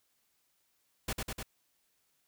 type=noise with echo; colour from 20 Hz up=pink; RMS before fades=-34 dBFS; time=1.08-1.13 s; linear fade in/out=5 ms; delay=100 ms; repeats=3; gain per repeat=-2 dB; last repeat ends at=1.43 s; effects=white hiss -75 dBFS RMS until 2.27 s

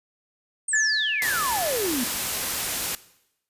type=exponential sweep; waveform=sine; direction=down; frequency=8870 to 229.2 Hz; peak=-24 dBFS; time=0.68-2.04 s; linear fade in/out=5 ms
type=tone with exponential decay; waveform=sine; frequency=1733 Hz; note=A6; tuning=27 cents flat; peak=-18 dBFS; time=0.73-2.53 s; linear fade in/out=5 ms; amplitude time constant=390 ms
type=noise; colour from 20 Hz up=white; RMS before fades=-27 dBFS; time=1.22-2.95 s; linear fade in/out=0 ms
effects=noise-tail reverb RT60 0.8 s tail -18 dB re dry + resampled to 32000 Hz

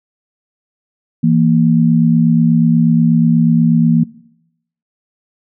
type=tone pair together; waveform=sine; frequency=164.83 / 233.1 Hz; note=E3 / A#3; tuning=0 / 0 cents; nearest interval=tritone; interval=600 cents; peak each=-11 dBFS; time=1.23-4.04 s; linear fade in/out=10 ms; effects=noise-tail reverb RT60 0.8 s tail -20 dB re dry

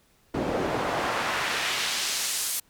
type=noise with band-pass filter sweep; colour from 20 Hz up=pink; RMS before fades=-28 dBFS; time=0.34-2.6 s; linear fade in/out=5 ms; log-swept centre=320 to 11000 Hz; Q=0.84; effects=pink hiss -63 dBFS RMS until 2.69 s

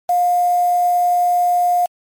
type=tone with quantisation; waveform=sine; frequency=710 Hz; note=F5; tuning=28 cents sharp; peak=-12 dBFS; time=0.09-1.86 s; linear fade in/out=5 ms; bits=5; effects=MP3 64 kbps

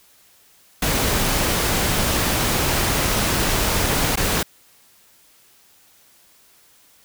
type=noise with dropouts; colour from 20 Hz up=pink; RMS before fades=-20 dBFS; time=0.82-4.43 s; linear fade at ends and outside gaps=5 ms; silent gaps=4.158-4.172 s; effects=white hiss -54 dBFS RMS until 7.04 s

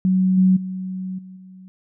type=tone with level steps; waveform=sine; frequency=186.6 Hz; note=F#3; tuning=15 cents sharp; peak=-14 / -11 / -25 / -36 / -39 dBFS; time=0.05-1.68 s; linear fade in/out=0 ms; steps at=0.37 / 0.56 / 1.18 / 1.36 s; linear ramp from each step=10 ms; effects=none

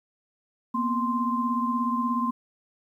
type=tone cluster; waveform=sine; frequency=236.2 / 252.9 / 1045 Hz; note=A#3 / B3 / C6; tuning=+23 / +41 / -2 cents; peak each=-27 / -32 / -26 dBFS; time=0.74-2.31 s; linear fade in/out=10 ms; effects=10-bit

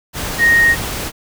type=tone in noise; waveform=sine; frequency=1864.7 Hz; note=A#6; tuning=in tune; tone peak=-8 dBFS; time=0.38-0.76 s; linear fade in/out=50 ms; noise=pink; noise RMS=-23 dBFS; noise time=0.13-1.12 s; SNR=+12 dB; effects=none

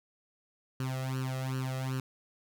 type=tone with flanger; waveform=sawtooth; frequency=130.81 Hz; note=C3; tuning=in tune; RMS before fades=-34 dBFS; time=0.8-2 s; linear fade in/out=2 ms; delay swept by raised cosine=0.69 to 1.58 ms; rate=2.6 Hz; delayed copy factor=+0.9; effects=none

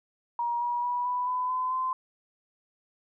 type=tone with pitch steps; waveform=sine; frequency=949 / 962.2 / 975.7 / 989.3 / 1003.1 / 1017.1 / 1031.3 Hz; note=A#5 / B5 / B5 / B5 / B5 / C6 / C6; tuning=+31 / -45 / -21 / +3 / +27 / -49 / -25 cents; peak=-26 dBFS; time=0.39-1.93 s; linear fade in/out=2 ms; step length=220 ms; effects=none

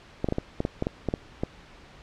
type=clicks; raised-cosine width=2 ms; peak=-12 dBFS; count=11; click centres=0.244 / 0.287 / 0.324 / 0.384 / 0.604 / 0.651 / 0.824 / 0.869 / 1.087 / 1.139 / 1.435 s; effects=pink hiss -50 dBFS RMS until 2.02 s + low-pass 4000 Hz 12 dB/octave

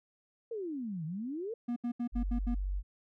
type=exponential two-way sweep; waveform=sine; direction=down then up; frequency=478.1 to 151.2 to 478.1 Hz; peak=-35 dBFS; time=0.51-1.54 s; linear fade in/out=5 ms; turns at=1.05 s
type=tone bursts; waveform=triangle; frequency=240 Hz; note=B3; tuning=49 cents flat; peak=-29 dBFS; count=6; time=1.68-2.548 s; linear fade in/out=10 ms; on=83 ms; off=74 ms
type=tone; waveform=sine; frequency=47.66 Hz; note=G1; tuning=48 cents flat; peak=-31 dBFS; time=2.12-2.83 s; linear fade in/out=50 ms
effects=none

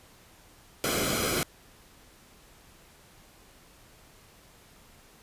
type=noise with comb filter; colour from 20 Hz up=pink; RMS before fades=-28 dBFS; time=0.84-1.43 s; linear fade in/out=0 ms; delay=1.1 ms; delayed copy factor=-0.65; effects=pink hiss -56 dBFS RMS until 5.22 s + resampled to 32000 Hz

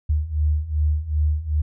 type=beating tone pair; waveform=sine; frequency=74.3 / 76.9 Hz; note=D2 / D#2; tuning=+21 / -20 cents; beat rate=2.6 Hz; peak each=-23 / -20 dBFS; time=0.09-1.62 s; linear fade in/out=10 ms; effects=none

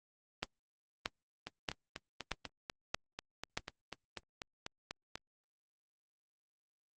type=two click trains; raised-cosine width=0.2 ms; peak=-16 / -23 dBFS; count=6 / 16; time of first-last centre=0.43-3.575 / 1.47-5.156 s; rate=1.59 / 4.07 Hz; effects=Opus 24 kbps

